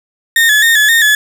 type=tone with vibrato; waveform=35% pulse; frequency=1773 Hz; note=A6; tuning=13 cents sharp; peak=-5 dBFS; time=0.36-1.15 s; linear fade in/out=2 ms; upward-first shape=square; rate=3.8 Hz; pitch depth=60 cents each way; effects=none